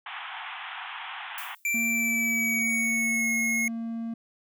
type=band-pass noise; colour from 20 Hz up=pink; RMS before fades=-38 dBFS; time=0.06-1.55 s; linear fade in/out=5 ms; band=740 to 3400 Hz; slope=96 dB/octave
type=noise with exponential decay; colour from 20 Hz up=violet; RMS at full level=-36 dBFS; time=1.38-1.74 s; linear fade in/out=0 ms; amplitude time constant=77 ms
type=tone with pitch glide; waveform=square; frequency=2349 to 2167 Hz; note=D7 to C#7; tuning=0 to -40 cents; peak=-25 dBFS; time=1.65-3.68 s; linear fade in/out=2 ms; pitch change=-140 cents; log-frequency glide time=1.88-3.31 s
type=tone; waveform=triangle; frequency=229 Hz; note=A#3; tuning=31 cents flat; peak=-28 dBFS; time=1.74-4.14 s; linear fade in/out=5 ms
effects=none